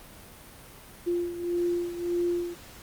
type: beating tone pair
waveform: sine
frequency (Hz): 348 / 349.7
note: F4 / F4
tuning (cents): -6 / +2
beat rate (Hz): 1.7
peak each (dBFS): -27 / -32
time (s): 1.06-2.55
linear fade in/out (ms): 20
effects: pink hiss -48 dBFS RMS until 2.82 s + Opus 32 kbps